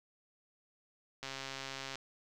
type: click train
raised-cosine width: 0.2 ms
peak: -24 dBFS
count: 99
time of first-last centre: 1.23-1.956 s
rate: 135 Hz
effects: none